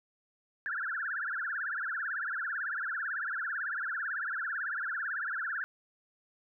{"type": "tone with vibrato", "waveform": "sine", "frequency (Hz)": 1546, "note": "G6", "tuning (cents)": -24, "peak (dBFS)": -32, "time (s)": [0.66, 5.64], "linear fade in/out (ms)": 0, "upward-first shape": "triangle", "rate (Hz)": 18, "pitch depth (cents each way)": 270, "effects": []}